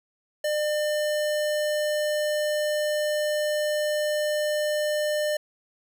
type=tone; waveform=square; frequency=600 Hz; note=D5; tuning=37 cents sharp; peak=-24 dBFS; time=0.44-5.37 s; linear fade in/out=5 ms; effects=none